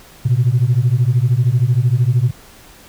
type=beating tone pair; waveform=sine; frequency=116.54 / 129.54 Hz; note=A#2 / C3; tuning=0 / -17 cents; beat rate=13 Hz; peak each=-13 dBFS; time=0.25-2.31 s; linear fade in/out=10 ms; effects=tanh soft clip ceiling -6 dBFS + pink hiss -43 dBFS RMS until 2.88 s